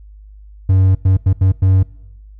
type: tone bursts at uneven times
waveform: triangle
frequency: 94.6 Hz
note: F#2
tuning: 39 cents sharp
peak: -6 dBFS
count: 5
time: 0.69-0.95 / 1.05-1.17 / 1.26-1.33 / 1.41-1.52 / 1.62-1.83 s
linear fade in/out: 5 ms
effects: noise-tail reverb RT60 0.9 s tail -23 dB re dry + added 51 Hz sine -36 dBFS peak until 2.39 s

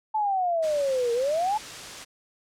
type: exponential two-way sweep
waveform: sine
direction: down then up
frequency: 880 to 462 to 880 Hz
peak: -22 dBFS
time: 0.14-1.58 s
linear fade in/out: 10 ms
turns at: 1.13 s
type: noise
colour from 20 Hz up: white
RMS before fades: -38 dBFS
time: 0.62-2.05 s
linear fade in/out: 20 ms
effects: low-pass 7000 Hz 12 dB/octave

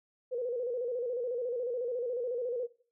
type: tone with vibrato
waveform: sine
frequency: 488 Hz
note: B4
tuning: 21 cents flat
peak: -31 dBFS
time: 0.31-2.67 s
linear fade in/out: 20 ms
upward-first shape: square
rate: 14 Hz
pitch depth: 68 cents each way
effects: noise-tail reverb RT60 0.4 s tail -17 dB re dry

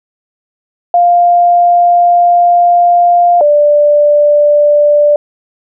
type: tone pair in turn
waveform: sine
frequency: 700 / 588.6 Hz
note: F5 / D5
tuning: +4 / +4 cents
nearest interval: minor third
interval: 300 cents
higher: first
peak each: -4 dBFS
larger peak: neither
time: 0.94-3.41 / 3.41-5.16 s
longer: first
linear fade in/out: 2 ms
effects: none

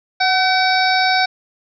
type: harmonic tone with a mistuned harmonic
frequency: 761 Hz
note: F#5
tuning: 48 cents sharp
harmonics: 1 / 2 / 3 / 5 / 6 / 7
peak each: -16 / -19 / -21 / -23 / -24 / -24 dBFS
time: 0.2-1.26 s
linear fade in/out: 10 ms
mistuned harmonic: 1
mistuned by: -40 cents
effects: none

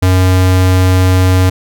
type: tone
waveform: square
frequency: 92.5 Hz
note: F#2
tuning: in tune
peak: -7 dBFS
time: 0.02-1.5 s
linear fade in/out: 10 ms
effects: none

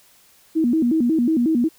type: tone with vibrato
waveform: sine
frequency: 277.2 Hz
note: C#4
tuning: in tune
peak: -15 dBFS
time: 0.55-1.69 s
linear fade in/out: 20 ms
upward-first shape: square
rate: 5.5 Hz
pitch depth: 250 cents each way
effects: white hiss -54 dBFS RMS until 1.78 s

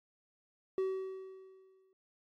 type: tone with exponential decay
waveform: triangle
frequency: 380 Hz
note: F#4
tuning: 46 cents sharp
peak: -27 dBFS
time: 0.78-1.93 s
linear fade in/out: 1 ms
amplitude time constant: 250 ms
effects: AAC 48 kbps

